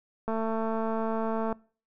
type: click train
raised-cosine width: 1 ms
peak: -18 dBFS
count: 279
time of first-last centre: 0.28-1.527 s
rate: 223 Hz
effects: noise-tail reverb RT60 0.4 s tail -23 dB re dry